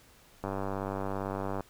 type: click train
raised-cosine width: 1 ms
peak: -20 dBFS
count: 115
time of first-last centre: 0.44-1.607 s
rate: 97.7 Hz
effects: pink hiss -59 dBFS RMS until 1.69 s